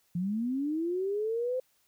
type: linear sweep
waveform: sine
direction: up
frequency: 167.7 to 519 Hz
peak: -28 dBFS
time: 0.15-1.6 s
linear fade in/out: 5 ms
effects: white hiss -70 dBFS RMS until 1.87 s